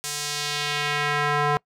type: tone with band-pass filter sweep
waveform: square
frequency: 146.83 Hz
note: D3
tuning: in tune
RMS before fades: -25 dBFS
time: 0.04-1.57 s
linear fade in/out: 0 ms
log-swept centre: 7800 to 1000 Hz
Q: 1.1
effects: noise-tail reverb RT60 0.1 s tail -25 dB re dry